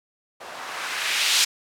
violet noise with low-pass filter sweep, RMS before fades -25 dBFS, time 0.4-1.45 s, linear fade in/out 10 ms, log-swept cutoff 670 to 4100 Hz, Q 1.1, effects none

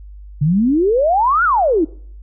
sine exponential two-way sweep, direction up then down, 138.59 to 1480 to 294.3 Hz, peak -11 dBFS, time 0.41-1.85 s, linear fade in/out 10 ms, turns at 1.44 s, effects noise-tail reverb RT60 0.6 s tail -24 dB re dry + added 50 Hz sine -33 dBFS peak until 2.22 s

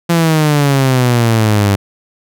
sawtooth exponential sweep, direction down, 171.6 to 98 Hz, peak -5 dBFS, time 0.09-1.76 s, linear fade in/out 10 ms, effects none

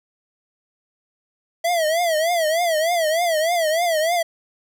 square tone with vibrato, 658 Hz, E5, 3 cents flat, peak -18 dBFS, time 1.64-4.23 s, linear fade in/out 10 ms, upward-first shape triangle, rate 3.3 Hz, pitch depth 150 cents each way, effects none

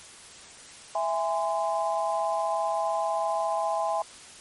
sine chord, E augmented, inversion none, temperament just, 659.3 / 824.1 / 1030.1 Hz, E5 / G#5 / B#5, 0 / -14 / -27 cents, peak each -28 / -28 / -31 dBFS, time 0.95-4.02 s, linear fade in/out 2 ms, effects white hiss -47 dBFS RMS until 4.4 s + MP3 48 kbps

